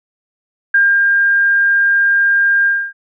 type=tone with ADSR envelope; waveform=sine; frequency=1604 Hz; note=G6; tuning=39 cents sharp; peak=-7 dBFS; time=0.74-2.93 s; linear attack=6 ms; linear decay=230 ms; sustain=-2 dB; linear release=270 ms; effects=none